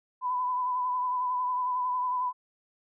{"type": "tone with vibrato", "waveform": "sine", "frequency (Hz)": 1000, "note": "B5", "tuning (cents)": 21, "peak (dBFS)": -26, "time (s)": [0.21, 2.33], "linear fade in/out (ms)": 50, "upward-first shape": "triangle", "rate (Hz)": 11, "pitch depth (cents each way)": 34, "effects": []}